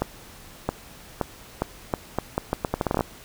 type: accelerating click train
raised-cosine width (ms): 1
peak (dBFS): -8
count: 17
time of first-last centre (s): 0.02-3.008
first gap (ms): 670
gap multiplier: 0.78
effects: pink hiss -46 dBFS RMS until 3.24 s